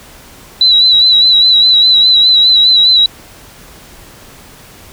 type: tone with vibrato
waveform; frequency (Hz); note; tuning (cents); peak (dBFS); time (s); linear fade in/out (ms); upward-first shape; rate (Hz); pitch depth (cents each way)
sine; 3951; B7; 0; -4; 0.61-3.06; 2; sine; 4.9; 49
effects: pink hiss -37 dBFS RMS until 4.92 s